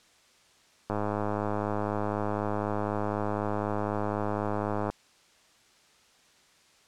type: click train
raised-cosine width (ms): 1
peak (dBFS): -16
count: 417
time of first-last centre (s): 0.9-4.9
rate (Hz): 104
effects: white hiss -61 dBFS RMS until 6.87 s + low-pass 7000 Hz 12 dB/octave